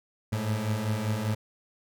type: beating tone pair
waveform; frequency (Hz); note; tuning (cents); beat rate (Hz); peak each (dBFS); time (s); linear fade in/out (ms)
30% pulse; 104.5 / 109.6; G#2 / A2; +11 / -6; 5.1; -29 / -26; 0.32-1.35; 10
effects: none